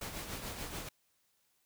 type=noise with tremolo; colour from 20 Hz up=pink; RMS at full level=-40 dBFS; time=0.01-0.89 s; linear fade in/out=5 ms; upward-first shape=triangle; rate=6.9 Hz; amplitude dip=55%; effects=white hiss -75 dBFS RMS until 1.65 s